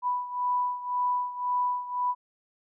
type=beating tone pair; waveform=sine; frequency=987.8 / 989.7 Hz; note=B5 / B5; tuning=0 / +3 cents; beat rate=1.9 Hz; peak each=-27 / -31 dBFS; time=0.02-2.15 s; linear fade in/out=50 ms; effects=none